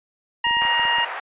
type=harmonic tone; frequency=943 Hz; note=A#5; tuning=20 cents sharp; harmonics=1 / 2 / 3; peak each=-22 / -22 / -22 dBFS; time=0.44-1.05 s; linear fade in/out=5 ms
type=clicks; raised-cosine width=2 ms; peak=-27 dBFS; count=8; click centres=0.468 / 0.51 / 0.569 / 0.621 / 0.652 / 0.796 / 0.853 / 0.985 s
type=band-pass noise; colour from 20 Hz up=white; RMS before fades=-31 dBFS; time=0.61-1.2 s; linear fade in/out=5 ms; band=570 to 2000 Hz; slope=24 dB/octave
effects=resampled to 8000 Hz